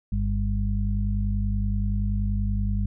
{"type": "harmonic tone", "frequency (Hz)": 50.5, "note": "G#1", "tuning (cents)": -48, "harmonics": [1, 2, 4], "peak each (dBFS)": [-24, -27, -30], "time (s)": [0.12, 2.86], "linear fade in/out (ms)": 5, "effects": []}